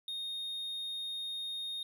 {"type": "tone", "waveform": "triangle", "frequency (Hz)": 3700, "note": "A#7", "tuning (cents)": -14, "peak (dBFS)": -35, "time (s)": [0.08, 1.83], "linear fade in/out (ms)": 2, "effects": []}